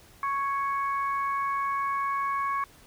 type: harmonic tone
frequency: 554.4 Hz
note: C#5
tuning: in tune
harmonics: 2 / 3 / 4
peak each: -26 / -38 / -39 dBFS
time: 0.23-2.64 s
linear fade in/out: 2 ms
effects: pink hiss -55 dBFS RMS until 2.86 s